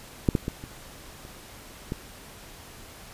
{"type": "clicks", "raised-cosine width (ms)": 3, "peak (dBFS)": [-6, -9, -15, -26, -30, -16], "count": 6, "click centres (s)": [0.288, 0.352, 0.481, 0.639, 1.251, 1.921], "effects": ["pink hiss -46 dBFS RMS until 3.13 s", "resampled to 32000 Hz"]}